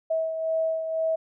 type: beating tone pair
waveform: sine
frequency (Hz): 645 / 647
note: E5 / E5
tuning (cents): -38 / -32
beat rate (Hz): 2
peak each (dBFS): -24 / -33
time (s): 0.1-1.16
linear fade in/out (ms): 10
effects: none